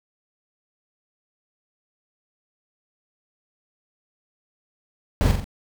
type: noise with echo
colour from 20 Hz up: brown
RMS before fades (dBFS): -18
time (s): 5.21-5.31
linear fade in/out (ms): 0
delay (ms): 44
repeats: 3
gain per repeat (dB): -5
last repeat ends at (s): 5.442
effects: none